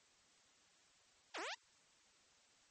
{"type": "exponential two-way sweep", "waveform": "10% pulse", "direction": "down then up", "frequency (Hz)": [1016, 303.9, 1016], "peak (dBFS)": -35, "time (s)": [1.34, 1.55], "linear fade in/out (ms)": 10, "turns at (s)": 1.39, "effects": ["white hiss -70 dBFS RMS until 2.7 s", "MP3 32 kbps"]}